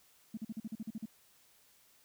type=tone bursts; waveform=sine; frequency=220 Hz; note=A3; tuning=in tune; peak=-36 dBFS; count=10; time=0.34-1.057 s; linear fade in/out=5 ms; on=33 ms; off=43 ms; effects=tanh soft clip ceiling -32 dBFS + white hiss -66 dBFS RMS until 2.04 s